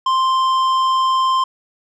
sine tone with tanh clipping, 1046.5 Hz, C6, in tune, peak -15 dBFS, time 0.06-1.44 s, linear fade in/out 5 ms, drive 10 dB, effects none

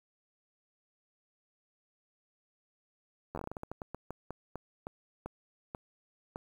slowing click train, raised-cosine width 1 ms, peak -25 dBFS, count 20, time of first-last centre 3.35-6.359 s, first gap 11 ms, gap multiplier 1.25, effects 9-bit

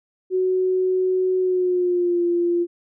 sine tone with pitch glide, 371.3 to 346.4 Hz, F#4 to F4, +6 to -14 cents, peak -17 dBFS, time 0.3-2.67 s, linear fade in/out 50 ms, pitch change -120 cents, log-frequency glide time 1.39-2.24 s, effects none

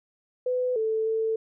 sine tone with pitch steps, 502 / 440.9 / 444.4 Hz, B4 / A4 / A4, +28 / +4 / +17 cents, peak -23 dBFS, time 0.46-1.36 s, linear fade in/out 5 ms, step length 300 ms, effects none

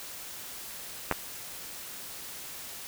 clicks, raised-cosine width 0.5 ms, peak -9 / -17 dBFS, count 2, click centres 1.113 / 1.124 s, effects white hiss -42 dBFS RMS until 2.87 s

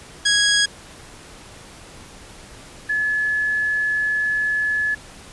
15% pulse / sine tone pair in turn, 1656 / 1712.4 Hz, G#6 / A6, -5 / -47 cents, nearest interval minor second, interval 58 cents, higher second, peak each -8 / -18 dBFS, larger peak first, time 0.25-0.66 / 2.89-4.95 s, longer second, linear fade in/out 10 ms, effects pink hiss -42 dBFS RMS until 5.32 s + resampled to 24000 Hz

